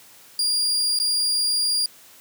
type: tone with dropouts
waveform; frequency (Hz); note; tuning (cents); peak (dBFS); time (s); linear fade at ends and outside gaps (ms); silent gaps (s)
35% pulse; 4811; D8; +41; -18; 0.39-1.86; 2; 0.989-0.999
effects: white hiss -49 dBFS RMS until 2.2 s + high-pass 100 Hz 12 dB/octave